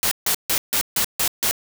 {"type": "noise bursts", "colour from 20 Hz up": "white", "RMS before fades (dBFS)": -20, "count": 7, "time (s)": [0.03, 1.511], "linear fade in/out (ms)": 0, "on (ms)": 83, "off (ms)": 150, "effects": []}